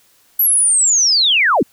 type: linear sweep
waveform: sine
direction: down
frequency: 11960 to 164.81 Hz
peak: -10 dBFS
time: 0.39-1.63 s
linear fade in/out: 5 ms
effects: white hiss -54 dBFS RMS until 1.72 s